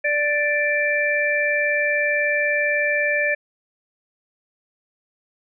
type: harmonic tone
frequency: 587.3 Hz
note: D5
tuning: in tune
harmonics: 1 / 3 / 4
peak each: -23 / -21 / -23 dBFS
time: 0.04-3.35 s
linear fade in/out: 10 ms
effects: none